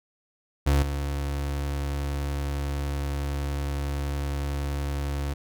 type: tone with level steps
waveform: 35% pulse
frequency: 70.8 Hz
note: C#2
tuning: 37 cents sharp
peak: -17 / -25 dBFS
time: 0.66-5.34 s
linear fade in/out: 10 ms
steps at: 0.82 s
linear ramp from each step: 10 ms
effects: none